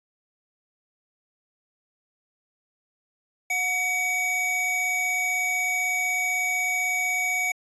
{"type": "tone pair together", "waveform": "square", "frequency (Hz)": [729, 2263], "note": ["F#5", "C#7"], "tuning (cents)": [-26, 35], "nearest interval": "octave + minor sixth", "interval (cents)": 1961, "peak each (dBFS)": [-33, -24], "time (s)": [3.5, 7.52], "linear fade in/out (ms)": 5, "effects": ["resampled to 24000 Hz"]}